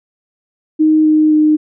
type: tone with pitch steps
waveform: sine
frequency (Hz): 311.1 / 308.6 / 306.1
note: D#4 / D#4 / D#4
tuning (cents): 0 / -14 / -28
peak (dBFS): -7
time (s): 0.79-1.57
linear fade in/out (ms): 20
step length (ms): 260
effects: none